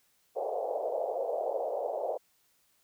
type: band-pass noise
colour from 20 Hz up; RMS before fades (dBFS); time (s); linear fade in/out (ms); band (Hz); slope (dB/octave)
pink; -33; 0.35-2.18; 20; 470 to 740; 48
effects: white hiss -70 dBFS RMS until 2.83 s